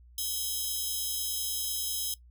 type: tone cluster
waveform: 5% pulse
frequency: 3090 / 3303 / 3856 / 5160 Hz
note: G7 / G#7 / B7 / E8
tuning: -26 / -10 / -42 / -38 cents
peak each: -29 dBFS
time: 0.18-2.14 s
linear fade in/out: 2 ms
effects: noise-tail reverb RT60 0.1 s tail -18 dB re dry + added 60 Hz sine -52 dBFS peak until 2.3 s